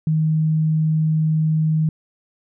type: tone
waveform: sine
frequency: 157 Hz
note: D#3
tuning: 16 cents sharp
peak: -15 dBFS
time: 0.07-1.89 s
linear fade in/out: 2 ms
effects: none